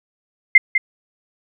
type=tone with echo; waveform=sine; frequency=2093 Hz; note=C7; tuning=in tune; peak=-3 dBFS; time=0.55-0.58 s; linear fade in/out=5 ms; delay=200 ms; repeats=1; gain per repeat=-9 dB; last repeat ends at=0.78 s; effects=none